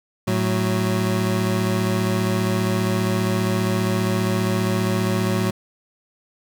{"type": "tone pair together", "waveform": "25% pulse", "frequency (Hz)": [110, 185], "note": ["A2", "F#3"], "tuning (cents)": [0, 0], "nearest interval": "major sixth", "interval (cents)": 900, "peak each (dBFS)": -18, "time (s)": [0.27, 5.51], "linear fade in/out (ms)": 10, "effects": []}